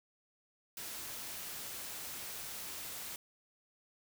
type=noise; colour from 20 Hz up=white; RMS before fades=-44 dBFS; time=0.77-3.16 s; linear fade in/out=2 ms; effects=none